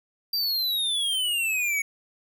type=exponential sweep; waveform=square; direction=down; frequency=4751 to 2217 Hz; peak=-24 dBFS; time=0.33-1.82 s; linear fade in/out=5 ms; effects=none